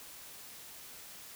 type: silence
effects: white hiss -50 dBFS RMS until 1.35 s